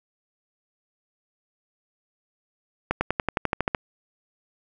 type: accelerating click train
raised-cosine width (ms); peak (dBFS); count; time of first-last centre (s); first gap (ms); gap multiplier
0.5; -7; 11; 2.91-3.748; 100; 0.96
effects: none

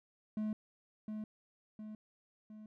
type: tone with echo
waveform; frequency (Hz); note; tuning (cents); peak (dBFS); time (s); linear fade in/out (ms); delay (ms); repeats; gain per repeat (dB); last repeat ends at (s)
triangle; 214.5; A3; -44; -32; 0.37-0.53; 2; 710; 3; -5; 2.66
effects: none

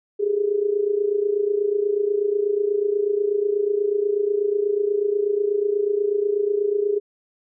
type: tone with amplitude modulation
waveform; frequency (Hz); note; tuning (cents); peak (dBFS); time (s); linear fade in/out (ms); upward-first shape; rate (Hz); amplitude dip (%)
sine; 410.3; G#4; -21; -15; 0.19-7; 20; sine; 28.2; 75
effects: none

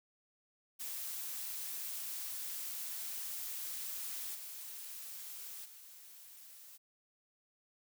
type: noise with level steps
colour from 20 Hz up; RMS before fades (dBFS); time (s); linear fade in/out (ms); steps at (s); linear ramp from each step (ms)
blue; -42 / -47 / -55; 0.79-6.78; 20; 4.34 / 5.64; 20
effects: none

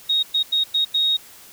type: tone bursts at uneven times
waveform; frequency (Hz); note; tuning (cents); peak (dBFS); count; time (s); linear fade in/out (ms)
sine; 3753; A#7; +11; -16; 5; 0.09-0.23 / 0.34-0.43 / 0.52-0.64 / 0.74-0.85 / 0.94-1.17; 10
effects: white hiss -45 dBFS RMS until 1.52 s

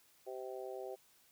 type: harmonic tone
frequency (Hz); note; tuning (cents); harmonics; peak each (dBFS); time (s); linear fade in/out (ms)
129.2; C3; -21; 3 / 4 / 5 / 6; -45 / -47 / -49 / -51; 0.26-0.96; 20
effects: white hiss -68 dBFS RMS until 1.31 s

